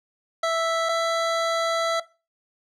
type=tone pair in turn; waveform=25% pulse; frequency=659.3 / 663.1 Hz; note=E5 / E5; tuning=0 / +10 cents; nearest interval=unison; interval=10 cents; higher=second; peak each=-17 dBFS; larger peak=neither; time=0.43-0.89 / 0.89-2 s; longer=second; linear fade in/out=5 ms; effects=noise-tail reverb RT60 0.3 s tail -18 dB re dry + low-pass 6000 Hz 12 dB/octave